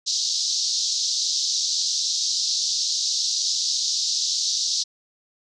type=band-pass noise; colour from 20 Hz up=white; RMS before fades=-24 dBFS; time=0.06-4.84 s; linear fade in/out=20 ms; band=3900 to 6200 Hz; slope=48 dB/octave; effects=none